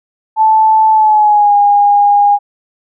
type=tone with pitch glide; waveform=sine; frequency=875 to 816.4 Hz; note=A5 to G#5; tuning=-10 to -30 cents; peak=-5 dBFS; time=0.36-2.39 s; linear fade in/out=50 ms; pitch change=-120 cents; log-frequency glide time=0.91-1.55 s; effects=none